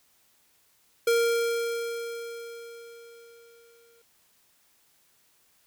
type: tone with exponential decay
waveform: square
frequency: 466.2 Hz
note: A#4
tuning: in tune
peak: -20 dBFS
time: 1.07-4.02 s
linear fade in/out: 5 ms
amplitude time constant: 640 ms
effects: white hiss -65 dBFS RMS until 5.66 s